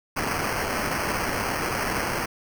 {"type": "noise with sample-and-hold", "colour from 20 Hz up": "white", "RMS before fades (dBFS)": -27, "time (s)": [0.16, 2.26], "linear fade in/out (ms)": 10, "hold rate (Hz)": 3675, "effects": []}